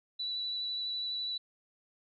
sine tone with vibrato, 3951 Hz, B7, in tune, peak -33 dBFS, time 0.19-1.38 s, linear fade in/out 10 ms, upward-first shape sine, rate 12 Hz, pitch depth 12 cents each way, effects none

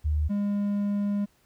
sine / triangle tone pair in turn, 75.7 / 203.4 Hz, D#2 / G#3, -47 / -36 cents, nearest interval octave + perfect fourth, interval 1711 cents, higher second, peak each -22 dBFS, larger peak neither, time 0.04-0.29 / 0.29-1.26 s, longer second, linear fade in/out 20 ms, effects pink hiss -65 dBFS RMS until 1.45 s

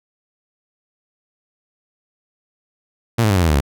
sawtooth tone with pitch steps, 116.54 / 106.87 / 98 / 89.86 / 82.41 / 75.57 / 69.3 Hz, A#2 / A2 / G2 / F2 / E2 / D#2 / C#2, 0 / -50 / 0 / +50 / 0 / -50 / 0 cents, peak -9 dBFS, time 3.18-3.607 s, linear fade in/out 10 ms, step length 61 ms, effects none

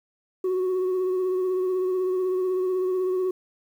sine tone with vibrato, 370 Hz, F#4, in tune, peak -19 dBFS, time 0.44-3.31 s, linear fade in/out 5 ms, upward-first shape triangle, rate 16 Hz, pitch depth 33 cents each way, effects tanh soft clip ceiling -21 dBFS + 9-bit

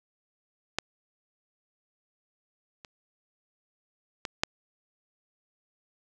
clicks, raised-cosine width 0.2 ms, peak -9 / -27 / -15 / -6 dBFS, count 4, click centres 0.786 / 2.848 / 4.252 / 4.435 s, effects none

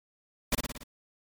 pink noise with echo, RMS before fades -25 dBFS, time 0.52-0.55 s, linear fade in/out 5 ms, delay 57 ms, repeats 5, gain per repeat -4 dB, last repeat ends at 0.835 s, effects MP3 96 kbps

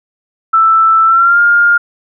sine tone with pitch glide, 1324 to 1410.9 Hz, E6 to F6, +7 to +17 cents, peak -5 dBFS, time 0.53-1.78 s, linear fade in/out 10 ms, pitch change +110 cents, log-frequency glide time 1.05-1.4 s, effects none

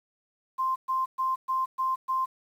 sine tone bursts, 1046.5 Hz, C6, in tune, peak -24 dBFS, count 6, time 0.58-2.26 s, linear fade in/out 20 ms, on 180 ms, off 120 ms, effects 9-bit

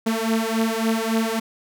sawtooth beating tone pair, 222.5 / 226.1 Hz, A3 / A3, +20 / +47 cents, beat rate 3.6 Hz, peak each -19 dBFS, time 0.06-1.4 s, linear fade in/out 10 ms, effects none

